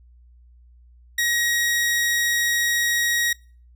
sawtooth tone, 1894 Hz, A#6, 27 cents sharp, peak -16 dBFS, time 1.18-3.33 s, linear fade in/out 5 ms, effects noise-tail reverb RT60 0.4 s tail -24 dB re dry + added 60 Hz sine -48 dBFS peak until 3.75 s

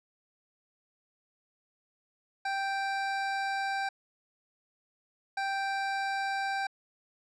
25% pulse tone pair in turn, 784 / 784 Hz, G5 / G5, 0 / 0 cents, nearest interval unison, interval 0 cents, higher neither, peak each -26 dBFS, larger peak neither, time 2.45-3.89 / 5.37-6.67 s, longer first, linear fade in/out 5 ms, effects low-pass 5000 Hz 12 dB/octave

